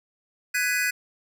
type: chord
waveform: square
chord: G# minor seventh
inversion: third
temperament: just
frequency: 1495.1 / 1661.2 / 1993.5 / 2492 Hz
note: F#6 / G#6 / B6 / D#7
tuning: +18 / 0 / +16 / +2 cents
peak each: -29 dBFS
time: 0.54-0.91 s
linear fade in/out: 10 ms
effects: none